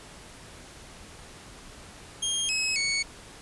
20% pulse tone with pitch steps, 3226 / 2565 / 2223 Hz, G7 / E7 / C#7, +49 / -48 / +4 cents, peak -20 dBFS, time 2.22-3.03 s, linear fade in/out 10 ms, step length 270 ms, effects pink hiss -47 dBFS RMS until 3.41 s + resampled to 24000 Hz

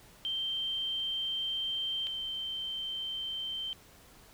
sine tone pair in turn, 3136 / 3116 Hz, G7 / G7, 0 / -11 cents, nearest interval unison, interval 11 cents, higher first, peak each -31 / -34 dBFS, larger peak first, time 0.25-2.07 / 2.07-3.73 s, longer first, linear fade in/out 0 ms, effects pink hiss -57 dBFS RMS until 4.33 s

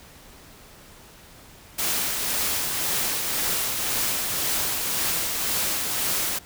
white noise with tremolo, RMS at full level -24 dBFS, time 1.78-6.39 s, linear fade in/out 10 ms, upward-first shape triangle, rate 1.9 Hz, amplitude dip 35%, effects pink hiss -48 dBFS RMS until 6.45 s

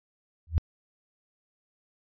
sine tone with exponential growth, 81.4 Hz, E2, 21 cents flat, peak -15 dBFS, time 0.47-0.58 s, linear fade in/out 0 ms, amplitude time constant 22 ms, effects resampled to 11025 Hz

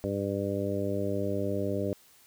harmonic tone, 99.6 Hz, G2, 28 cents sharp, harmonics 1 / 2 / 3 / 4 / 5 / 6, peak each -35 / -35 / -35 / -35 / -35 / -35 dBFS, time 0.04-1.93 s, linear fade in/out 0 ms, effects white hiss -59 dBFS RMS until 2.26 s

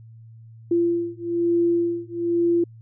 sine beating tone pair, 341.7 / 342.8 Hz, F4 / F4, -38 / -32 cents, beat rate 1.1 Hz, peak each -22 dBFS, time 0.71-2.64 s, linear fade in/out 5 ms, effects added 113 Hz sine -42 dBFS peak until 2.81 s

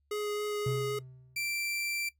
square tone with vibrato, 417.4 Hz, G#4, 9 cents sharp, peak -32 dBFS, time 0.11-0.99 s, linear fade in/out 5 ms, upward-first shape sine, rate 3.7 Hz, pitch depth 8 cents each way
triangle tone with exponential decay, 128.7 Hz, C3, 28 cents flat, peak -26 dBFS, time 0.66-1.54 s, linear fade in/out 5 ms, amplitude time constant 190 ms
sawtooth tone, 2349 Hz, D7, in tune, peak -29 dBFS, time 1.36-2.09 s, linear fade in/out 5 ms
effects noise-tail reverb RT60 0.1 s tail -17 dB re dry + added 71 Hz sine -70 dBFS peak until 2.19 s

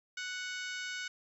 harmonic tone with a mistuned harmonic, 740 Hz, F#5, in tune, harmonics 2 / 3 / 4 / 5 / 6 / 7 / 8 / 9 / 10, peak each -40 / -44 / -46 / -48 / -50 / -51 / -52 / -53 / -54 dBFS, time 0.17-1.08 s, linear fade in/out 5 ms, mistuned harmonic 9, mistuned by -54 cents, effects 12-bit

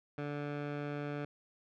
15% pulse tone with low-pass filter, 145.7 Hz, D3, 13 cents flat, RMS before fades -39 dBFS, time 0.18-1.25 s, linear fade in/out 2 ms, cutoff 2200 Hz, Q 0.95, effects none

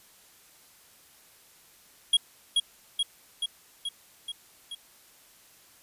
square tone with echo, 3298 Hz, G#7, 13 cents flat, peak -18 dBFS, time 2.13-2.17 s, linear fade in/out 5 ms, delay 430 ms, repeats 6, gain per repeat -3 dB, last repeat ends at 4.75 s, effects white hiss -57 dBFS RMS until 5.82 s + resampled to 32000 Hz

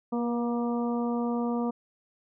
harmonic tone with a mistuned harmonic, 237.2 Hz, A#3, 30 cents sharp, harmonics 1 / 2 / 3 / 4 / 5, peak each -27 / -33 / -37 / -39 / -41 dBFS, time 0.12-1.71 s, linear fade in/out 10 ms, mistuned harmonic 2, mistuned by +17 cents, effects none

